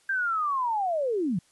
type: linear sweep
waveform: sine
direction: down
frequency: 1600 to 154.6 Hz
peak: -24 dBFS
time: 0.09-1.39 s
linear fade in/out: 5 ms
effects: white hiss -63 dBFS RMS until 1.51 s + resampled to 24000 Hz